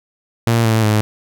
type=tone with pitch steps; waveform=sawtooth; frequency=115.9 / 111.31 / 106.9 Hz; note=A#2 / A2 / A2; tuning=-10 / +20 / -49 cents; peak=-8 dBFS; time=0.47-1.01 s; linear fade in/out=0 ms; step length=180 ms; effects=none